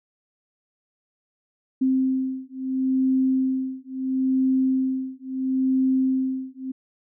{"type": "beating tone pair", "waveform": "sine", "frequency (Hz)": [261.6, 262.34], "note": ["C4", "C4"], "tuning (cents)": [0, 5], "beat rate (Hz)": 0.74, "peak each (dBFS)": -23, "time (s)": [1.81, 6.72], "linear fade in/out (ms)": 10, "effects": []}